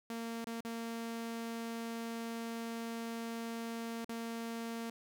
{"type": "tone with dropouts", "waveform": "sawtooth", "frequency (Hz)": 229.9, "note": "A#3", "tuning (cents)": -24, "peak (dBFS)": -35, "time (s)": [0.1, 4.9], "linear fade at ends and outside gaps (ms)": 2, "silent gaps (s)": [[0.444, 0.47], [0.607, 0.649], [4.046, 4.092]], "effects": []}